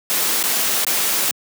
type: noise with dropouts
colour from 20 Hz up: white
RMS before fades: -19 dBFS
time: 0.1-1.31 s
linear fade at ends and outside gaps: 0 ms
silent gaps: 0.428-0.438 / 0.847-0.867 s
effects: high-pass 200 Hz 12 dB/octave